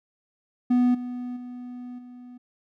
triangle tone with level steps, 246.9 Hz, B3, in tune, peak -15 / -28 / -33 / -39 dBFS, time 0.7-2.38 s, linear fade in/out 10 ms, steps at 0.94 / 1.36 / 1.98 s, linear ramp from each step 10 ms, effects none

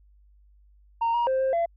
sine tone with pitch steps, 923 / 948 / 525 / 529 / 678 Hz, A#5 / A#5 / C5 / C5 / E5, -17 / +29 / +6 / +19 / +49 cents, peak -19 dBFS, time 1.01-1.66 s, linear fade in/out 10 ms, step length 130 ms, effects tanh soft clip ceiling -20 dBFS + added 50 Hz sine -54 dBFS peak until 1.76 s

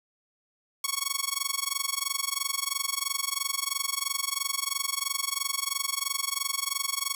5% pulse tone with amplitude modulation, 1108.7 Hz, C#6, in tune, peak -12 dBFS, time 0.84-7.15 s, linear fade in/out 2 ms, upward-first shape sine, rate 23 Hz, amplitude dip 95%, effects none

